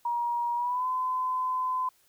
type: tone with pitch glide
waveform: sine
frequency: 951 to 1019.3 Hz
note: A#5 to C6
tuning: +34 to -46 cents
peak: -26 dBFS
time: 0.05-1.89 s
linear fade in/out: 5 ms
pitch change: +120 cents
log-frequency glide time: 0.55-0.87 s
effects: white hiss -65 dBFS RMS until 2.08 s